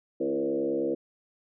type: tone with frequency modulation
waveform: sine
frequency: 406.8 Hz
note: G#4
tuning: 36 cents flat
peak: -25 dBFS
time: 0.2-0.95 s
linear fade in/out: 10 ms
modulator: 69.5 Hz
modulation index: 2
effects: none